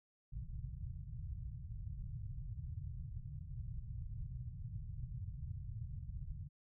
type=low-pass noise; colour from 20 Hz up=white; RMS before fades=-45 dBFS; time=0.32-6.49 s; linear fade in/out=20 ms; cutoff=140 Hz; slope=48 dB/octave; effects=none